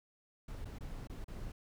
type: noise with dropouts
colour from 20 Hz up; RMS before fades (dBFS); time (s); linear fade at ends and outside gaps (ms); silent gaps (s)
brown; -44; 0.48-1.52; 5; 0.647-0.654 / 0.786-0.807 / 1.073-1.096 / 1.244-1.28
effects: none

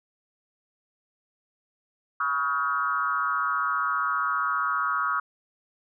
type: tone with frequency modulation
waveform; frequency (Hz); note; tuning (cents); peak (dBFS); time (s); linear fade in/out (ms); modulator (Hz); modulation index
sine; 1270; D#6; +35; -23; 2.2-5.2; 5; 145; 1.3
effects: none

